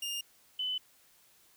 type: tone pair in turn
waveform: sawtooth / sine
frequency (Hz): 2818 / 3015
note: F7 / F#7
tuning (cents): +15 / +32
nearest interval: minor second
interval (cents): 117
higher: second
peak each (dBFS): -31 / -31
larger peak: neither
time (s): 0.02-0.21 / 0.59-0.78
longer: neither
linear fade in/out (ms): 5
effects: white hiss -64 dBFS RMS until 1.56 s